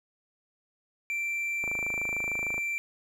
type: tone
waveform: triangle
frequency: 2349 Hz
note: D7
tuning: in tune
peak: -27 dBFS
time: 1.1-2.78 s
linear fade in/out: 0 ms
type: click train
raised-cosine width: 1 ms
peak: -25 dBFS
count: 26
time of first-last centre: 1.64-2.58 s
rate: 26.6 Hz
effects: none